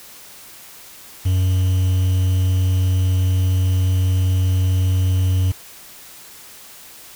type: tone with quantisation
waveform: triangle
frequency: 92.5 Hz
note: F#2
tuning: in tune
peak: -12 dBFS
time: 1.25-5.52 s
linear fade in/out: 10 ms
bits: 6
effects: white hiss -41 dBFS RMS until 7.15 s